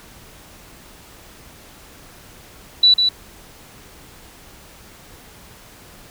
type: tone with echo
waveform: sine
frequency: 3951 Hz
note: B7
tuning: in tune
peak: -8 dBFS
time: 2.83-2.94 s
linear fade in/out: 5 ms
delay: 150 ms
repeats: 1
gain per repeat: -5 dB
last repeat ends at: 3.09 s
effects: pink hiss -44 dBFS RMS until 6.1 s